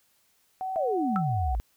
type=tone with vibrato; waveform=sine; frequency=750 Hz; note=F#5; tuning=23 cents sharp; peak=-29 dBFS; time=0.61-1.55 s; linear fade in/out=0 ms; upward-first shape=triangle; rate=2.1 Hz; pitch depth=22 cents each way
type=exponential sweep; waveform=sine; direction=down; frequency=690 to 49.98 Hz; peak=-25 dBFS; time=0.76-1.6 s; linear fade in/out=0 ms
type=tone with exponential decay; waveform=sine; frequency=1318.5 Hz; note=E6; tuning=in tune; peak=-22 dBFS; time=1.16-1.25 s; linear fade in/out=0 ms; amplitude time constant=18 ms
effects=white hiss -67 dBFS RMS until 1.76 s